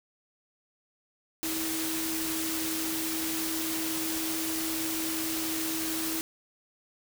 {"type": "tone in noise", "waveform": "sine", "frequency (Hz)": 322.1, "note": "E4", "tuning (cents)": -40, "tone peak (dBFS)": -33, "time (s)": [1.43, 6.21], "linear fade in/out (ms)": 0, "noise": "white", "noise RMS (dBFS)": -33, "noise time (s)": [1.43, 6.21], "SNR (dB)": -3, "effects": []}